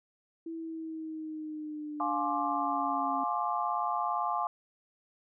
sine linear sweep, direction down, 329.6 to 271.4 Hz, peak -36 dBFS, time 0.46-3.24 s, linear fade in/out 5 ms
sine chord, D half-diminished seventh, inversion first, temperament just, 704.8 / 845.8 / 1057.2 / 1174.7 Hz, F5 / Ab5 / C6 / D6, +16 / +31 / +18 / 0 cents, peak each -34 dBFS, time 2-4.47 s, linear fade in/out 2 ms
effects none

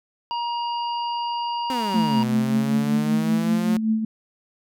harmonic tone, 947 Hz, A#5, 27 cents sharp, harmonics 1 / 3 / 5, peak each -24 / -34 / -38 dBFS, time 0.31-2.23 s, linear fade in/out 0 ms
sawtooth exponential two-way sweep, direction down then up, 267.8 to 123.47 to 181.6 Hz, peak -22 dBFS, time 1.7-3.77 s, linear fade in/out 0 ms, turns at 2.21 s
sine tone with tremolo, 220 Hz, A3, in tune, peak -16 dBFS, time 1.94-4.05 s, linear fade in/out 5 ms, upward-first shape triangle, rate 5.2 Hz, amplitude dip 60%
effects none

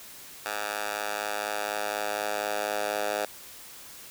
10% pulse tone with high-pass filter sweep, 104.1 Hz, G#2, 5 cents sharp, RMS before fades -31 dBFS, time 0.46-3.25 s, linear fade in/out 0 ms, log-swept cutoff 960 to 640 Hz, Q 1.7, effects white hiss -46 dBFS RMS until 4.1 s

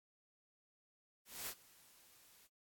white noise with ADSR envelope, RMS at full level -43 dBFS, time 1.25-2.48 s, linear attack 240 ms, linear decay 50 ms, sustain -22 dB, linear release 24 ms, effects noise-tail reverb RT60 0.1 s tail -22 dB re dry + AAC 64 kbps

